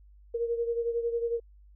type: beating tone pair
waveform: sine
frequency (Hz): 466.2 / 477.2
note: A#4 / A#4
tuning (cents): 0 / +41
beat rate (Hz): 11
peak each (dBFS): -28 / -34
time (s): 0.34-1.4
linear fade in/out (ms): 10
effects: added 50 Hz sine -52 dBFS peak until 1.75 s